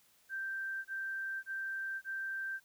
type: tone bursts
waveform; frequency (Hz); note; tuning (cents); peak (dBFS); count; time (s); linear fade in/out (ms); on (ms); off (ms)
sine; 1568; G6; 0; -36; 4; 0.29-2.602; 50; 560; 24
effects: white hiss -68 dBFS RMS until 2.64 s